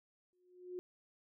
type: tone with exponential growth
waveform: sine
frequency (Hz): 361.1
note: F#4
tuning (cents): -42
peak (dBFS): -38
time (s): 0.33-0.79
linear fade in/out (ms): 0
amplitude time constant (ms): 98
effects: none